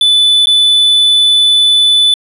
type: tone with dropouts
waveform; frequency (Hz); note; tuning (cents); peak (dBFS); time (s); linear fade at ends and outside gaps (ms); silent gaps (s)
triangle; 3490; A7; -15; -4; 0.01-2.14; 2; 0.458-0.47
effects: resampled to 32000 Hz